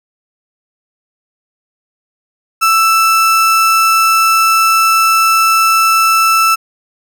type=tone; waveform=35% pulse; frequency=1323 Hz; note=E6; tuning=6 cents sharp; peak=-6 dBFS; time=2.61-6.56 s; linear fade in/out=20 ms; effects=none